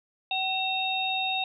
sine tone cluster, 759 / 2702 / 3717 Hz, F#5 / E7 / A#7, +44 / +42 / -6 cents, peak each -30 dBFS, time 0.31-1.44 s, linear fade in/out 2 ms, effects none

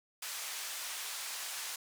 white band-pass noise, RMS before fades -41 dBFS, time 0.22-1.76 s, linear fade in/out 5 ms, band 860 to 9700 Hz, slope 12 dB/octave, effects none

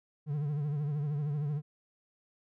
triangle tone with vibrato, 146.83 Hz, D3, in tune, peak -28 dBFS, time 0.26-1.62 s, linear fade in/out 50 ms, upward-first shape triangle, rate 13 Hz, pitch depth 94 cents each way, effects none

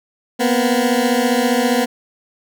20% pulse beating tone pair, 237.1 / 252.1 Hz, A#3 / B3, +30 / +36 cents, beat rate 15 Hz, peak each -12 dBFS, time 0.39-1.86 s, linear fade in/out 20 ms, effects none

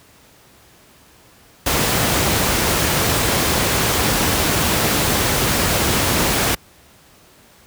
pink noise, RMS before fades -17 dBFS, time 1.66-6.55 s, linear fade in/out 5 ms, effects pink hiss -49 dBFS RMS until 7.66 s + high-pass 60 Hz 12 dB/octave

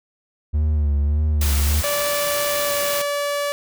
triangle tone with vibrato, 74 Hz, D2, 14 cents sharp, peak -14 dBFS, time 0.53-1.82 s, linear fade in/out 20 ms, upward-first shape sine, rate 1.7 Hz, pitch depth 63 cents each way
white noise, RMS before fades -26 dBFS, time 1.41-3.02 s, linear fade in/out 5 ms
sawtooth tone with pitch glide, 581 to 575.7 Hz, D5 to D5, -19 to -35 cents, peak -17 dBFS, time 1.84-3.52 s, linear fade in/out 0 ms, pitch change -16 cents, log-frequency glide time 2.62-2.73 s
effects none

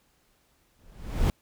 brown noise with exponential growth, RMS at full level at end -19 dBFS, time 0.79-1.3 s, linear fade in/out 1 ms, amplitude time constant 110 ms, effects pink hiss -67 dBFS RMS until 1.41 s

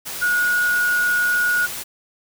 sine tone in noise, 1451 Hz, F#6, 34 cents flat, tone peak -16 dBFS, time 0.21-1.67 s, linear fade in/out 20 ms, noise white, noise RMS -30 dBFS, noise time 0.05-1.84 s, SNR +11 dB, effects none

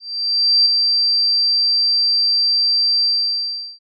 sine tone with ADSR envelope, 4699 Hz, D8, in tune, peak -9 dBFS, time 0-3.79 s, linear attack 660 ms, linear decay 5 ms, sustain -4 dB, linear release 750 ms, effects none

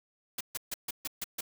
white noise bursts, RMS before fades -35 dBFS, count 7, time 0.38-1.409 s, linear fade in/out 5 ms, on 27 ms, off 140 ms, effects none

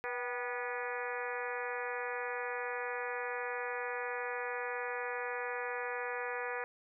harmonic tone with a mistuned harmonic, 244.2 Hz, B3, 19 cents flat, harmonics 2 / 3 / 4 / 5 / 6 / 7 / 8 / 9 / 10, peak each -40 / -45 / -44 / -46 / -45 / -43 / -45 / -49 / -49 dBFS, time 0.04-6.64 s, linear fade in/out 0 ms, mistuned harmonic 3, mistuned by +69 cents, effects none

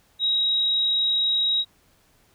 sine tone, 3816 Hz, A#7, 40 cents sharp, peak -19 dBFS, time 0.19-1.65 s, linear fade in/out 50 ms, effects pink hiss -61 dBFS RMS until 2.34 s

